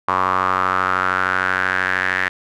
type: tone with band-pass filter sweep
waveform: sawtooth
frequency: 93 Hz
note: F#2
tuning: 9 cents sharp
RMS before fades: -19 dBFS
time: 0.08-2.29 s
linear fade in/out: 5 ms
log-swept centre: 1100 to 1800 Hz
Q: 5.3
effects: none